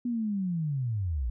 sine linear sweep, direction down, 246.9 to 54.1 Hz, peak -27 dBFS, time 0.05-1.3 s, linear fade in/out 5 ms, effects none

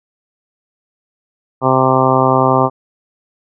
harmonic tone, 130.81 Hz, C3, in tune, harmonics 1 / 2 / 3 / 4 / 5 / 6 / 7 / 8 / 9, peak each -18 / -18 / -18 / -18 / -18 / -18 / -18 / -18 / -18 dBFS, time 1.61-2.7 s, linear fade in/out 50 ms, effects none

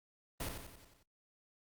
pink noise with echo, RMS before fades -39 dBFS, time 0.4-0.49 s, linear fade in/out 5 ms, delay 90 ms, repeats 6, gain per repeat -5 dB, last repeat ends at 1.03 s, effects noise-tail reverb RT60 0.1 s tail -20 dB re dry + Opus 32 kbps

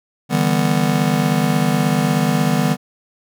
square chord, E minor seventh, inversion third, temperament just, 148.33 / 164.81 / 197.78 / 247.2 Hz, D3 / E3 / G3 / B3, +18 / 0 / +16 / +2 cents, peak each -21 dBFS, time 0.29-2.77 s, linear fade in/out 50 ms, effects none

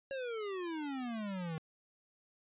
square exponential sweep, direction down, 554.4 to 155.56 Hz, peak -38 dBFS, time 0.11-1.58 s, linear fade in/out 0 ms, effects resampled to 8000 Hz

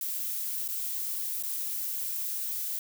violet noise with dropouts, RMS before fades -33 dBFS, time 0.01-2.79 s, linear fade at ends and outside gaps 2 ms, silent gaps 0.679-0.686 / 1.426-1.434 s, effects none

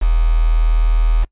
sine tone with quantisation, 40.34 Hz, E1, 37 cents flat, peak -10 dBFS, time 0.01-1.25 s, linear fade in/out 20 ms, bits 5, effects noise-tail reverb RT60 0.1 s tail -23 dB re dry + resampled to 8000 Hz

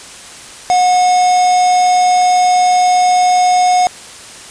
triangle tone with quantisation, 727 Hz, F#5, 31 cents flat, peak -6 dBFS, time 0.7-3.87 s, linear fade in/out 0 ms, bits 3, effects white hiss -33 dBFS RMS until 4.5 s + resampled to 22050 Hz

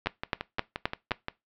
two click trains, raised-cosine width 0.3 ms, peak -9 / -15 dBFS, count 5 / 8, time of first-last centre 0.07-1.117 / 0.06-1.284 s, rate 3.82 / 5.72 Hz, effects noise-tail reverb RT60 0.2 s tail -20 dB re dry + low-pass 4000 Hz 12 dB/octave

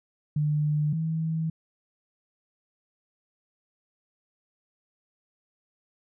sine tone pair in turn, 149.9 / 160.77 Hz, D3 / E3, +36 / -43 cents, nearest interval minor second, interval 121 cents, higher second, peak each -22 / -25 dBFS, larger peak first, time 0.36-0.93 / 0.93-1.5 s, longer neither, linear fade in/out 5 ms, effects none

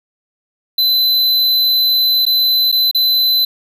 square tone with dropouts, 4028 Hz, B7, 33 cents sharp, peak -11 dBFS, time 0.78-3.45 s, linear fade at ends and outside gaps 5 ms, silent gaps 2.254-2.264 / 2.717-2.724 / 2.913-2.947 s, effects none

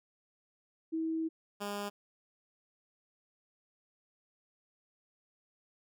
sine / 10% pulse tone pair in turn, 322.7 / 203.8 Hz, E4 / G#3, -37 / -32 cents, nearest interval minor sixth, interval 795 cents, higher first, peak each -31 / -28 dBFS, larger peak second, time 0.92-1.29 / 1.6-1.9 s, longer first, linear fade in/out 20 ms, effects none

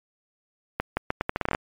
accelerating click train, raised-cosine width 0.5 ms, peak -9 dBFS, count 12, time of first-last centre 0.8-1.549 s, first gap 170 ms, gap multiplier 0.79, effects MP3 96 kbps

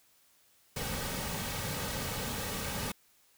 pink noise with comb filter, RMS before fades -36 dBFS, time 0.76-2.92 s, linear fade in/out 5 ms, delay 2.9 ms, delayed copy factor -0.55, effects white hiss -66 dBFS RMS until 3.37 s

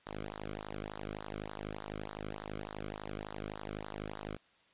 sawtooth tone with flanger, 51.91 Hz, G#1, in tune, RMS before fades -43 dBFS, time 0.06-4.37 s, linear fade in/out 10 ms, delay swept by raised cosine 0.37 to 1.14 ms, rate 3.4 Hz, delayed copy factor -1, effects white hiss -67 dBFS RMS until 4.73 s + resampled to 8000 Hz

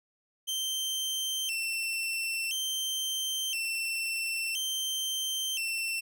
sawtooth tone with vibrato, 2900 Hz, F#7, 35 cents flat, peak -27 dBFS, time 0.47-6.01 s, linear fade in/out 20 ms, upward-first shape square, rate 0.49 Hz, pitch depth 130 cents each way, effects none

